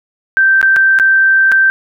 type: tone with dropouts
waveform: sine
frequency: 1562 Hz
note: G6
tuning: 7 cents flat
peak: -6 dBFS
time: 0.37-1.7 s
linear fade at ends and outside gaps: 0 ms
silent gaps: 0.614-0.628 / 0.762-0.766 / 0.988-0.998 / 1.517-1.521 s
effects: none